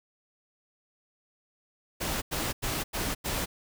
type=noise bursts; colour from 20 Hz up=pink; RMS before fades=-31 dBFS; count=5; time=2-3.46 s; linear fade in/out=20 ms; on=220 ms; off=90 ms; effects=none